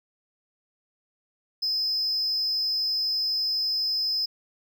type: tone with amplitude modulation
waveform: triangle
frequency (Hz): 5100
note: D#8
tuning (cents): +42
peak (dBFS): -20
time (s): 1.62-4.26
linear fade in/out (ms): 10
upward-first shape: sine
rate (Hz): 248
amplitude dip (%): 55
effects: none